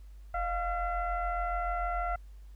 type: tone with frequency modulation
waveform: sine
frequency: 705 Hz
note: F5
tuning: 16 cents sharp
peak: -29 dBFS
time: 0.34-2.16 s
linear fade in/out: 5 ms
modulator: 662 Hz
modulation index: 1.2
effects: added 50 Hz sine -46 dBFS peak until 2.55 s + pink hiss -69 dBFS RMS until 2.55 s